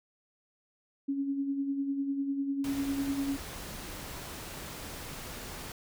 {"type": "tone with tremolo", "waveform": "sine", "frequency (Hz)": 277.2, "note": "C#4", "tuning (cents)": 0, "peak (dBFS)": -27, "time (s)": [1.08, 3.37], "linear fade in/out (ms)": 10, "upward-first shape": "sine", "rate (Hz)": 10, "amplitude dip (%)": 50}
{"type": "noise", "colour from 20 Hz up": "pink", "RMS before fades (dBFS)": -42, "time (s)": [2.64, 5.72], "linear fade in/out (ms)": 2}
{"effects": []}